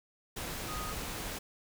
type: tone in noise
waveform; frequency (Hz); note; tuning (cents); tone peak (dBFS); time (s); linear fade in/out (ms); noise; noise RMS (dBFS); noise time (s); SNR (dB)
sine; 1244.5; D#6; 0; -40; 0.68-0.93; 10; pink; -39; 0.36-1.39; -4
effects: none